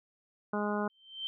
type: harmonic tone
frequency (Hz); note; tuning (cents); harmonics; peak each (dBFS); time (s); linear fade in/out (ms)
207.7; G#3; 0; 1 / 2 / 3 / 4 / 5 / 6 / 7; -33 / -36 / -38 / -39 / -40 / -41 / -41; 0.53-0.88; 5
type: tone with exponential growth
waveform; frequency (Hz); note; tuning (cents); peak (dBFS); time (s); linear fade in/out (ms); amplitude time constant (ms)
sine; 3117; G7; -11; -31; 0.9-1.27; 0; 79
effects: none